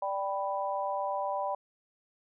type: chord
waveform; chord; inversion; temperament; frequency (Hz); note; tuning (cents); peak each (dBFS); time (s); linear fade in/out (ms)
sine; G major; second; equal; 587.3 / 784 / 987.8; D5 / G5 / B5; 0 / 0 / 0; -34; 0.02-1.55; 5
effects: none